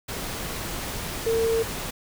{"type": "tone in noise", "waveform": "sine", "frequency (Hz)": 454, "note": "A#4", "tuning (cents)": -46, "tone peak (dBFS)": -20, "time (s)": [1.26, 1.63], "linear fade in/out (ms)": 10, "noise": "pink", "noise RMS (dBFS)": -32, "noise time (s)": [0.08, 1.91], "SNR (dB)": 9, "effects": []}